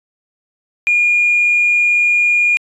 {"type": "tone with tanh clipping", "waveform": "triangle", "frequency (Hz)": 2426, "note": "D#7", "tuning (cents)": -44, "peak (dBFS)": -10, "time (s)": [0.87, 2.57], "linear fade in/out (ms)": 0, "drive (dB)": 4, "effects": ["resampled to 24000 Hz"]}